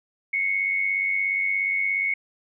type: tone pair together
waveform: sine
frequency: 2111 / 2208 Hz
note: C7 / C#7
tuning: +15 / -7 cents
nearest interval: minor second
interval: 78 cents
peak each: -29 / -22 dBFS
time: 0.33-2.14 s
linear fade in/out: 5 ms
effects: none